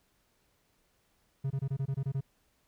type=tone bursts; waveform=triangle; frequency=135.9 Hz; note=C#3; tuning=34 cents flat; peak=-27 dBFS; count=9; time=1.44-2.209 s; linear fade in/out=10 ms; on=65 ms; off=23 ms; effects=pink hiss -72 dBFS RMS until 2.67 s